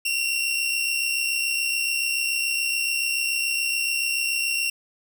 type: tone pair together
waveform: sawtooth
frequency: 2727 / 2794 Hz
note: F7 / F7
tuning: -42 / 0 cents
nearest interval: unison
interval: 42 cents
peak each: -20 / -26 dBFS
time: 0.05-4.7 s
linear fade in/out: 5 ms
effects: none